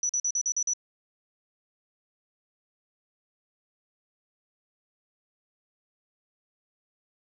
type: tone bursts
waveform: sine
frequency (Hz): 5920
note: F#8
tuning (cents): 0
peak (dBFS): -24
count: 7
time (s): 0.03-0.735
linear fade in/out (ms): 2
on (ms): 63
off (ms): 44
effects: none